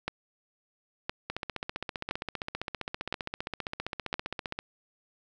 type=two click trains; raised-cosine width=0.3 ms; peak=-17 / -14 dBFS; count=51 / 5; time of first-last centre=1.3-4.589 / 0.08-4.141 s; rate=15.2 / 0.985 Hz; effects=none